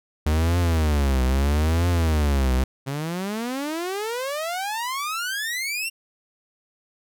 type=tone with vibrato; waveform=45% pulse; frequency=74.7 Hz; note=D2; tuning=30 cents sharp; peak=-18 dBFS; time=0.26-2.64 s; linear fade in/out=5 ms; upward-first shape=triangle; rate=0.77 Hz; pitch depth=300 cents each way
type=exponential sweep; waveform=sawtooth; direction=up; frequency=132.3 to 2794 Hz; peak=-22 dBFS; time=2.86-5.9 s; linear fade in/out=20 ms
effects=none